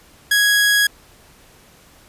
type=tone; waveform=sawtooth; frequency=1661.2 Hz; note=G#6; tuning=in tune; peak=-9 dBFS; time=0.31-0.87 s; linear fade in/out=5 ms; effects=pink hiss -49 dBFS RMS until 2.08 s + resampled to 32000 Hz